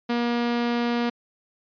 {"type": "tone", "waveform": "sawtooth", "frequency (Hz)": 238.2, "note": "A#3", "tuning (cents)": 38, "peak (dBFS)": -18, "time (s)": [0.09, 1.1], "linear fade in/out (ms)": 10, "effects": ["resampled to 11025 Hz"]}